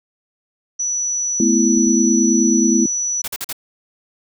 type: tone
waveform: sine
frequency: 5920 Hz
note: F#8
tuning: in tune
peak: -18 dBFS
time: 0.79-3.22 s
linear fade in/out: 10 ms
type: chord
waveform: sine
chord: A suspended second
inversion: none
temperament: equal with one note detuned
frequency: 217.5 / 246.9 / 329.6 Hz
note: A3 / B3 / E4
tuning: -20 / 0 / 0 cents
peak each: -17 dBFS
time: 1.4-2.86 s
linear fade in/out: 2 ms
type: clicks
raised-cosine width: 3 ms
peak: -25 dBFS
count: 2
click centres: 1.774 / 1.872 s
type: noise bursts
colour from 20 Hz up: white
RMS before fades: -25 dBFS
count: 4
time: 3.24-3.528 s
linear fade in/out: 5 ms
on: 39 ms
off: 44 ms
effects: none